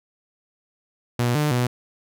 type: tone with pitch steps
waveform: sawtooth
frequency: 120.9 / 149.9 / 123.1 Hz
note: B2 / D3 / B2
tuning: -36 / +36 / -5 cents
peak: -15 dBFS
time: 1.19-1.67 s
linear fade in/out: 5 ms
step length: 160 ms
effects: none